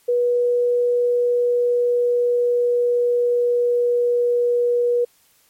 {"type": "tone with pitch glide", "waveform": "sine", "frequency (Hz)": [485.8, 482.2], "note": ["B4", "B4"], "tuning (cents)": [-29, -41], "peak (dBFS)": -15, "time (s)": [0.08, 5.05], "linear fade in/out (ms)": 10, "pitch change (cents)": -12, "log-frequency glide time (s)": [0.77, 4.92], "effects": ["white hiss -58 dBFS RMS until 5.49 s", "MP3 64 kbps"]}